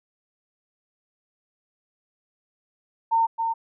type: tone with echo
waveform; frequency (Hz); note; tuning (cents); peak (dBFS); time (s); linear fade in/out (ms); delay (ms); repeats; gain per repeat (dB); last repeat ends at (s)
sine; 910; A#5; -42; -17; 3.11-3.27; 20; 270; 1; -5; 3.54
effects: none